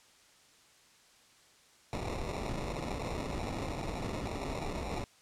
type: noise with sample-and-hold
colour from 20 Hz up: pink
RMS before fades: -37 dBFS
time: 1.93-5.04 s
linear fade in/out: 0 ms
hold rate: 1575 Hz
effects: white hiss -62 dBFS RMS until 5.21 s + low-pass 8000 Hz 12 dB/octave